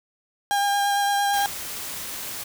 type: tone with vibrato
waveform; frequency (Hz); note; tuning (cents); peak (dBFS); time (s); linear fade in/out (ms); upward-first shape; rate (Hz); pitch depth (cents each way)
35% pulse; 806; G5; +48; -18; 0.51-1.46; 0; sine; 8.8; 12
type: noise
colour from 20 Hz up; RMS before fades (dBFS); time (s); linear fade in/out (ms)
white; -33; 1.33-2.44; 10
effects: none